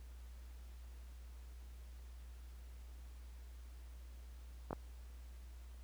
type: clicks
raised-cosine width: 1 ms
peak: -27 / -25 dBFS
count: 2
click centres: 4.708 / 4.73 s
effects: added 60 Hz sine -50 dBFS peak until 5.83 s + pink hiss -67 dBFS RMS until 5.83 s